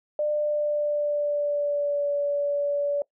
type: tone with pitch glide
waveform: sine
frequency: 598 to 574.6 Hz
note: D5 to D5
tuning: +31 to -38 cents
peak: -22 dBFS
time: 0.19-3.02 s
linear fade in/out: 2 ms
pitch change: -69 cents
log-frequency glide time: 0.31-2.09 s
effects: noise-tail reverb RT60 0.1 s tail -21 dB re dry